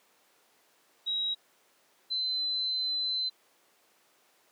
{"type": "tone pair in turn", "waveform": "sine", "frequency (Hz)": [3837, 4051], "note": ["A#7", "B7"], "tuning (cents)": [49, 43], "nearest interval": "minor second", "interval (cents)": 94, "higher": "second", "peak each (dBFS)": [-28, -28], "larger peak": "neither", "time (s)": [[1.06, 1.35], [2.1, 3.3]], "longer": "second", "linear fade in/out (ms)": 20, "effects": ["pink hiss -65 dBFS RMS until 4.51 s", "high-pass 400 Hz 12 dB/octave"]}